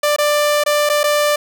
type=tone with dropouts; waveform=sawtooth; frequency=591 Hz; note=D5; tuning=11 cents sharp; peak=-9 dBFS; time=0.03-1.36 s; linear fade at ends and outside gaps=5 ms; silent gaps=0.163-0.184 / 0.638-0.661 / 0.892-0.897 / 1.033-1.039 s; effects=none